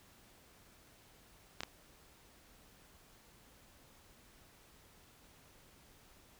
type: clicks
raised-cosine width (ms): 0.2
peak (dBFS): -21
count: 2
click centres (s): 1.606 / 1.634
effects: pink hiss -63 dBFS RMS until 6.39 s